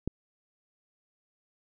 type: click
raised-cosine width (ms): 3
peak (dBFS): -17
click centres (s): 0.076
effects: none